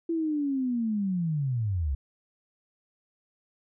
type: linear sweep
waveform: sine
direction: down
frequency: 337.2 to 63.6 Hz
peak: -25 dBFS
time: 0.09-1.95 s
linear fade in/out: 5 ms
effects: none